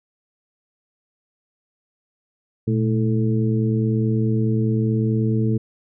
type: harmonic tone with a mistuned harmonic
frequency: 109.4 Hz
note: A2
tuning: 9 cents flat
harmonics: 1 / 2 / 3 / 4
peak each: -19 / -22 / -27 / -28 dBFS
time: 2.67-5.58 s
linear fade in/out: 10 ms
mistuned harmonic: 1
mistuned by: +130 cents
effects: none